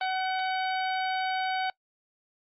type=harmonic tone; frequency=752 Hz; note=F#5; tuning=28 cents sharp; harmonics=1 / 2 / 3 / 4 / 5 / 6; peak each=-28 / -34 / -38 / -40 / -42 / -44 dBFS; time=0.01-1.7 s; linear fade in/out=2 ms; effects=noise-tail reverb RT60 0.1 s tail -24 dB re dry + Opus 24 kbps